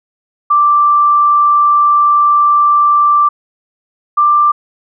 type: tone pair in turn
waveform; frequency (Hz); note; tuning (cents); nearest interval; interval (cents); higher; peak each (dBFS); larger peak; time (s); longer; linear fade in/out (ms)
sine; 1174.7 / 1182.2; D6 / D6; 0 / +11; unison; 11; second; -6; neither; 0.5-3.29 / 4.17-4.52; first; 10
effects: none